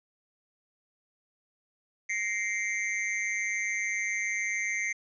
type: tone with amplitude modulation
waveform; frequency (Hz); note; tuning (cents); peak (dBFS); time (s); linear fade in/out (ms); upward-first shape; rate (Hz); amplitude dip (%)
square; 2093; C7; 0; -25; 2.09-4.93; 10; sine; 207; 95
effects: resampled to 16000 Hz + 10-bit